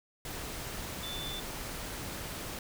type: tone in noise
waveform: sine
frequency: 3520 Hz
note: A7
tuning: in tune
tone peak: -39 dBFS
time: 1.03-1.4 s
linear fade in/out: 2 ms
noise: pink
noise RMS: -40 dBFS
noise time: 0.25-2.59 s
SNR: -2 dB
effects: none